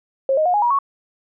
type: tone with pitch steps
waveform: sine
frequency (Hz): 538 / 621.6 / 718.1 / 829.7 / 958.6 / 1107.5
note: C5 / D#5 / F5 / G#5 / A#5 / C#6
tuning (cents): +48 / -2 / +48 / -2 / +48 / -2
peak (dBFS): -14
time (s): 0.29-0.788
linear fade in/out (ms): 2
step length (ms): 83
effects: none